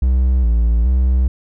triangle tone with vibrato, 60.3 Hz, B1, 41 cents flat, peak -9 dBFS, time 0.02-1.28 s, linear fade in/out 5 ms, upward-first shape square, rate 1.2 Hz, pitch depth 93 cents each way, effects none

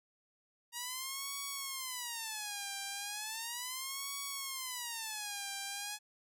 5% pulse tone with vibrato, 942 Hz, A#5, 18 cents sharp, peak -27 dBFS, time 0.72-5.99 s, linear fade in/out 50 ms, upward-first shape sine, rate 0.36 Hz, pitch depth 300 cents each way, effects none

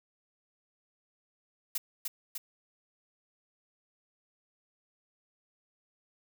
blue noise with echo, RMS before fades -32 dBFS, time 1.75-1.78 s, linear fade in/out 5 ms, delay 300 ms, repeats 2, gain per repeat -3 dB, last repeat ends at 2.38 s, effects none

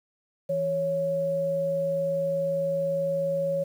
sine tone pair together, 164.81 / 554.4 Hz, E3 / C#5, 0 / 0 cents, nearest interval octave + major sixth, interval 2100 cents, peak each -34 / -24 dBFS, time 0.49-3.64 s, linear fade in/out 10 ms, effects 9-bit

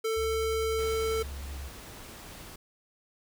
square tone, 444.9 Hz, A4, 19 cents sharp, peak -28 dBFS, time 0.04-1.23 s, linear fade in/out 10 ms
sine tone with pitch glide, 69.7 to 68.98 Hz, C#2 to C#2, +10 to -8 cents, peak -36 dBFS, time 0.16-1.69 s, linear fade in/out 20 ms, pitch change -18 cents, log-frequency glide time 1.1-1.51 s
pink noise, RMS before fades -46 dBFS, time 0.78-2.56 s, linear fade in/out 5 ms
effects none

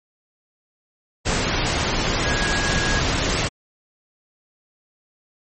sine tone in noise, 1651 Hz, G#6, 11 cents flat, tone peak -25 dBFS, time 2.24-3.01 s, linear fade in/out 20 ms, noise pink, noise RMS -21 dBFS, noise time 1.25-3.49 s, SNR -7 dB, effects MP3 32 kbps

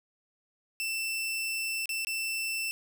sawtooth tone with dropouts, 2670 Hz, E7, 22 cents sharp, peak -27 dBFS, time 0.8-2.71 s, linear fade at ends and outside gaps 0 ms, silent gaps 1.857-1.892 / 2.048-2.07 s, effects none

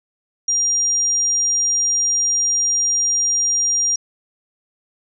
sine tone, 5700 Hz, F8, 34 cents sharp, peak -15 dBFS, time 0.48-3.96 s, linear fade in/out 5 ms, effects none

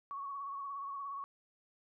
sine tone with vibrato, 1113 Hz, C#6, 7 cents sharp, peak -39 dBFS, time 0.11-1.24 s, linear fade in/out 0 ms, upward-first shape sine, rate 17 Hz, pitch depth 37 cents each way, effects none

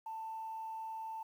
sine tone, 889 Hz, A5, 18 cents sharp, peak -39 dBFS, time 0.06-1.23 s, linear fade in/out 5 ms, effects tanh soft clip ceiling -36 dBFS + 11-bit

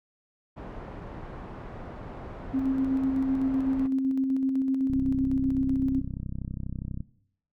pink low-pass noise, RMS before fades -40 dBFS, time 0.56-3.88 s, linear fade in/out 20 ms, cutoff 1100 Hz, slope 12 dB/octave
sine tone with tremolo, 266 Hz, C4, 29 cents sharp, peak -22 dBFS, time 2.53-6.01 s, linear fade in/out 20 ms, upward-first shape square, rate 7.9 Hz, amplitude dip 30%
click train, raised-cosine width 5 ms, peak -22 dBFS, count 69, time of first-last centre 4.9-7.005 s, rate 32.3 Hz
effects noise-tail reverb RT60 0.7 s tail -18 dB re dry

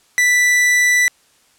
45% pulse tone, 1975.5 Hz, B6, in tune, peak -11 dBFS, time 0.18-1.08 s, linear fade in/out 0 ms, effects white hiss -55 dBFS RMS until 1.58 s + low-pass 10000 Hz 12 dB/octave

